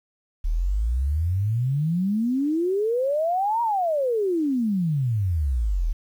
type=exponential two-way sweep; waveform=sine; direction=up then down; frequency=36.71 to 957 to 36.71 Hz; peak=-20 dBFS; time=0.44-5.93 s; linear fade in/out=10 ms; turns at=3.62 s; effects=9-bit